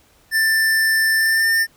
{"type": "tone with pitch glide", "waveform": "square", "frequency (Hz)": [1776, 1800.8], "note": ["A6", "A6"], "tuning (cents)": [16, 40], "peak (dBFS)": -15, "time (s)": [0.31, 1.67], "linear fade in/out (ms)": 50, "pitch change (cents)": 24, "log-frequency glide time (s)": [1.17, 1.49], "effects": ["pink hiss -55 dBFS RMS until 1.76 s"]}